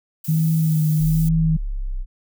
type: noise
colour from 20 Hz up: violet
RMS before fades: -34 dBFS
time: 0.24-1.29 s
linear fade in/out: 5 ms
type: tone with vibrato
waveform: sine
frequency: 158 Hz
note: D#3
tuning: 27 cents sharp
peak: -15 dBFS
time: 0.28-1.57 s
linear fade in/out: 10 ms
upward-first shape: sine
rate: 1.2 Hz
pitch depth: 34 cents each way
type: linear sweep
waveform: sine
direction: down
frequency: 41.64 to 30.87 Hz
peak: -22 dBFS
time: 0.99-2.06 s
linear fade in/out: 50 ms
effects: none